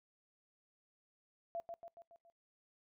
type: tone with echo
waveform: sine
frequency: 678 Hz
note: E5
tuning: 49 cents sharp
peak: -38 dBFS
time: 1.55-1.6 s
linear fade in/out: 0 ms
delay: 140 ms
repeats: 5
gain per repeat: -5 dB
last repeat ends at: 2.3 s
effects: noise-tail reverb RT60 0.2 s tail -25 dB re dry